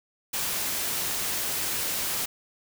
white noise, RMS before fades -29 dBFS, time 0.33-2.26 s, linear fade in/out 10 ms, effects none

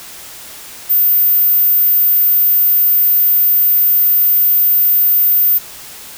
sine tone, 14660 Hz, A#9, 30 cents flat, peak -8 dBFS, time 0.89-5.59 s, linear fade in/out 20 ms, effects white hiss -33 dBFS RMS until 6.17 s

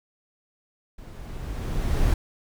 brown noise with level ramp, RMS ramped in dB -41 to -20 dBFS, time 0.98-2.14 s, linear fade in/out 5 ms, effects none

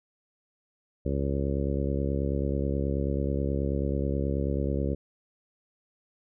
harmonic tone, 69.3 Hz, C#2, in tune, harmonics 1 / 2 / 3 / 4 / 5 / 6 / 7 / 8, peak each -29 / -32 / -34 / -35 / -36 / -37 / -37 / -38 dBFS, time 1.05-4.95 s, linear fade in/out 10 ms, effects none

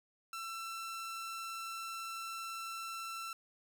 sawtooth tone, 1341 Hz, E6, 29 cents sharp, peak -37 dBFS, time 0.33-3.33 s, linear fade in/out 2 ms, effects none

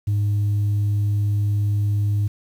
sine tone, 102.9 Hz, G#2, 16 cents flat, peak -15 dBFS, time 0.07-2.28 s, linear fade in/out 10 ms, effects tanh soft clip ceiling -16 dBFS + 8-bit

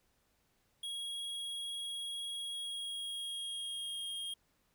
square tone with pitch glide, 3306 to 3242 Hz, G#7 to G#7, -9 to -42 cents, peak -39 dBFS, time 0.83-4.34 s, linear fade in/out 5 ms, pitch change -33 cents, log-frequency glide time 2.44-4.08 s, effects pink hiss -75 dBFS RMS until 4.74 s

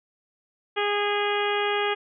harmonic tone, 411 Hz, G#4, 18 cents flat, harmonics 1 / 2 / 3 / 4 / 5 / 6 / 7 / 8, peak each -26 / -29 / -31 / -32 / -33 / -34 / -34 / -35 dBFS, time 0.76-1.95 s, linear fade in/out 20 ms, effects none

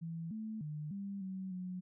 sine tone with pitch steps, 165.2 / 218.4 / 150.9 / 198.5 / 189.1 / 182.6 Hz, E3 / A3 / D3 / G3 / F#3 / F#3, +4 / -13 / +47 / +22 / +38 / -23 cents, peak -39 dBFS, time 0.01-1.81 s, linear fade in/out 20 ms, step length 300 ms, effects none

